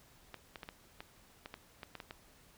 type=clicks; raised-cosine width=0.3 ms; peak=-28 dBFS; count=11; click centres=0.343 / 0.558 / 0.632 / 0.689 / 1.005 / 1.459 / 1.541 / 1.832 / 1.953 / 2.002 / 2.109 s; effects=pink hiss -63 dBFS RMS until 2.57 s